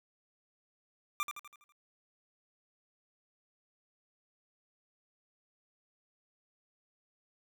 25% pulse tone with echo, 1187 Hz, D6, 18 cents sharp, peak -27 dBFS, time 1.2-1.23 s, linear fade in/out 0 ms, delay 82 ms, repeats 6, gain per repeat -6 dB, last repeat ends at 1.722 s, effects none

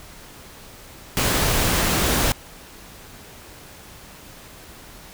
pink noise, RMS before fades -20 dBFS, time 1.17-2.32 s, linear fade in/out 0 ms, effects pink hiss -43 dBFS RMS until 5.13 s

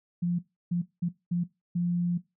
sine tone bursts at uneven times, 174.61 Hz, F3, in tune, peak -24 dBFS, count 5, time 0.22-0.39 / 0.71-0.82 / 1.02-1.09 / 1.31-1.44 / 1.75-2.18 s, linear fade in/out 10 ms, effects noise-tail reverb RT60 0.2 s tail -17 dB re dry

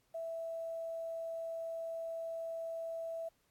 sine tone with quantisation, 659 Hz, E5, 1 cent flat, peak -38 dBFS, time 0.14-3.29 s, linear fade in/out 10 ms, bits 11, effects pink hiss -75 dBFS RMS until 3.5 s + AAC 64 kbps

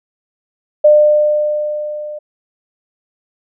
sine tone with level ramp, 600 Hz, D5, 37 cents sharp, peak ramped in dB -3 to -24 dBFS, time 0.84-2.19 s, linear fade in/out 10 ms, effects none

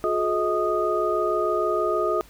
sine tone cluster, 360.7 / 427.1 / 634 / 1238 Hz, F#4 / G#4 / D#5 / D#6, -44 / +48 / +32 / -9 cents, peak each -26 dBFS, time 0.04-2.21 s, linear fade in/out 0 ms, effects added 50 Hz sine -49 dBFS peak until 2.29 s + pink hiss -52 dBFS RMS until 2.29 s

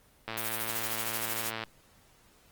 click train, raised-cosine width 0.3 ms, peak -19 dBFS, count 153, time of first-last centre 0.28-1.637 s, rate 112 Hz
blue noise with tremolo, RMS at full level -32 dBFS, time 0.37-1.51 s, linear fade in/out 10 ms, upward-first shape sine, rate 13 Hz, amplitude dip 60%
effects pink hiss -62 dBFS RMS until 2.51 s + Opus 24 kbps

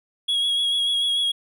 triangle tone with vibrato, 3322 Hz, G#7, in tune, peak -18 dBFS, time 0.28-1.32 s, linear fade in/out 10 ms, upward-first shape sine, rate 6.8 Hz, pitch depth 24 cents each way, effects none

